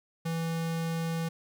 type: tone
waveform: square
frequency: 164.81 Hz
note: E3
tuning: in tune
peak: -30 dBFS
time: 0.25-1.29 s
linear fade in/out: 10 ms
effects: 12-bit